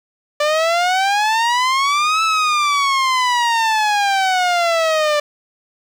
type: exponential two-way sweep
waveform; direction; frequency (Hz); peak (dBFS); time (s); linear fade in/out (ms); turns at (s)
sawtooth; up then down; 587.3 to 1318.5 to 587.3; -10; 0.4-5.2; 5; 2.23
effects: low-pass 6000 Hz 12 dB/octave + 7-bit